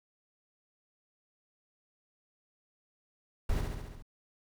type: noise with echo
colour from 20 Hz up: brown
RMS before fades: -28 dBFS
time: 3.49-3.61 s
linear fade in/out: 5 ms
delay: 69 ms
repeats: 6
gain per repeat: -3 dB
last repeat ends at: 4.024 s
effects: none